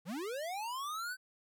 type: linear sweep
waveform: square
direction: up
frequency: 146.83 to 1551 Hz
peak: -38 dBFS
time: 0.05-1.17 s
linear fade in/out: 50 ms
effects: none